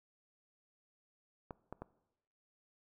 clicks, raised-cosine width 1 ms, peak -29 dBFS, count 3, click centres 1.508 / 1.726 / 1.82 s, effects noise-tail reverb RT60 0.9 s tail -20 dB re dry

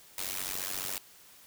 white noise with amplitude modulation, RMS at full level -32 dBFS, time 0.18-0.98 s, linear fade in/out 2 ms, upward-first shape sine, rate 94.2 Hz, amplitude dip 95%, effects white hiss -56 dBFS RMS until 1.46 s

